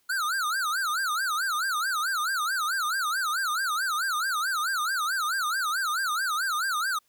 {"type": "tone with vibrato", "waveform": "square", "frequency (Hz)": 1388, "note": "F6", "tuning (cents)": -11, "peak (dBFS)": -26, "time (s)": [0.09, 6.99], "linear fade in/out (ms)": 10, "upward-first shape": "sine", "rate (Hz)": 4.6, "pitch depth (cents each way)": 250, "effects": ["white hiss -69 dBFS RMS until 7.08 s"]}